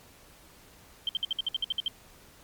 sine tone bursts, 3136 Hz, G7, in tune, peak -25 dBFS, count 11, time 1.07-1.881 s, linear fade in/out 2 ms, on 21 ms, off 58 ms, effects pink hiss -55 dBFS RMS until 2.43 s + MP3 96 kbps

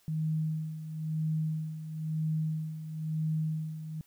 sine tone with tremolo, 157 Hz, D#3, 16 cents sharp, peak -27 dBFS, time 0.08-4.01 s, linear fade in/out 0 ms, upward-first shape sine, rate 1 Hz, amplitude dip 70%, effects white hiss -66 dBFS RMS until 4.06 s

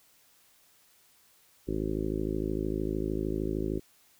harmonic tone, 53.2 Hz, G#1, 42 cents sharp, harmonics 1 / 2 / 3 / 4 / 5 / 6 / 7 / 8 / 9 / 10, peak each -36 / -41 / -38 / -40 / -37 / -35 / -34 / -42 / -48 / -48 dBFS, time 1.67-3.8 s, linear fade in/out 20 ms, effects white hiss -63 dBFS RMS until 4.19 s

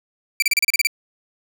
sawtooth tone bursts, 2336 Hz, D7, 10 cents flat, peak -11 dBFS, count 9, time 0.4-0.871 s, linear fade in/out 2 ms, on 23 ms, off 33 ms, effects none

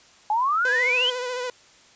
sine exponential sweep, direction up, 826 to 3197 Hz, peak -19 dBFS, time 0.3-1.1 s, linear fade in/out 2 ms
sawtooth tone with vibrato, 498.5 Hz, B4, 16 cents sharp, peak -23 dBFS, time 0.65-1.5 s, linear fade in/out 2 ms, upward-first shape sine, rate 14 Hz, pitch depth 37 cents each way
effects white hiss -53 dBFS RMS until 1.95 s + resampled to 16000 Hz

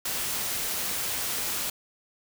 white noise with amplitude modulation, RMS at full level -29 dBFS, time 0.05-1.7 s, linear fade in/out 5 ms, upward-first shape sine, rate 195 Hz, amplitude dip 25%, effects none

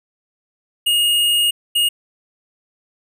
square tone bursts at uneven times, 2859 Hz, F7, 40 cents sharp, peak -14 dBFS, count 2, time 0.86-1.51 / 1.75-1.89 s, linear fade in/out 10 ms, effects none

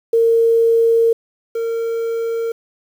sine / triangle tone pair in turn, 458.7 / 458.7 Hz, A#4 / A#4, -28 / -28 cents, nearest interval unison, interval 0 cents, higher neither, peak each -10 / -16 dBFS, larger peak first, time 0.13-1.13 / 1.55-2.52 s, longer first, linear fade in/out 5 ms, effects 7-bit

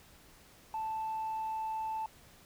sine tone, 880 Hz, A5, in tune, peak -32 dBFS, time 0.74-2.06 s, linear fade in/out 2 ms, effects tanh soft clip ceiling -31 dBFS + pink hiss -59 dBFS RMS until 2.45 s

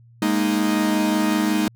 45% pulse chord, Ab suspended second, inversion none, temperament equal, 207.7 / 233.1 / 311.1 Hz, Ab3 / Bb3 / Eb4, 0 / 0 / 0 cents, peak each -22 / -25 / -21 dBFS, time 0.22-1.68 s, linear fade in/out 2 ms, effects added 117 Hz sine -47 dBFS peak until 1.75 s

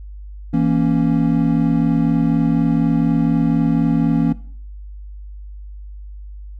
triangle chord, A# diminished, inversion second, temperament equal, 164.81 / 233.1 / 277.2 Hz, E3 / A#3 / C#4, 0 / 0 / 0 cents, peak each -16 dBFS, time 0.53-4.33 s, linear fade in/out 10 ms, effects noise-tail reverb RT60 0.5 s tail -18 dB re dry + added 50 Hz sine -31 dBFS peak until 6.59 s

